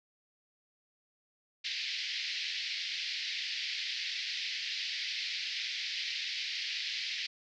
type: band-pass noise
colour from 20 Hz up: white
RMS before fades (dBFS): -37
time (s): 1.64-7.27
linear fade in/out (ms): 10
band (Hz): 1900 to 5000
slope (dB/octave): 48
effects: none